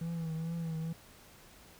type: tone with vibrato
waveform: triangle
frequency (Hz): 164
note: E3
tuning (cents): -9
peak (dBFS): -32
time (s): 0.01-0.93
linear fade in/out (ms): 5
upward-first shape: triangle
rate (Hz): 2.3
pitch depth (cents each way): 55
effects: pink hiss -57 dBFS RMS until 1.79 s